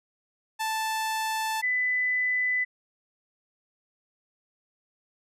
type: tone pair in turn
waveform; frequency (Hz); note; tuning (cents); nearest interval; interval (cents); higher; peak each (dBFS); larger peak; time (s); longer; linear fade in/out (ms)
sawtooth / sine; 880 / 1999.6; A5 / B6; 0 / +21; octave + major second; 1421; second; -23; neither; 0.59-1.62 / 1.62-2.65; neither; 20
effects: resampled to 32000 Hz